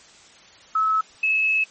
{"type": "tone pair in turn", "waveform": "sine", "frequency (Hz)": [1296, 2592], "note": ["E6", "E7"], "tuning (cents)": [-30, -30], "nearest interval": "octave", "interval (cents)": 1200, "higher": "second", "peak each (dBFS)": [-17, -17], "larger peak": "neither", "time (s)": [[0.75, 1.01], [1.23, 1.64]], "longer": "second", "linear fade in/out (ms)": 5, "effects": ["white hiss -49 dBFS RMS until 1.7 s", "MP3 32 kbps"]}